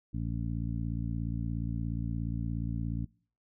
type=harmonic tone; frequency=57 Hz; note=A#1; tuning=38 cents flat; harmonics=1 / 2 / 3 / 4 / 5; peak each=-36 / -35 / -38 / -40 / -42 dBFS; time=0.13-3.06 s; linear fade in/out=20 ms; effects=noise-tail reverb RT60 0.5 s tail -26 dB re dry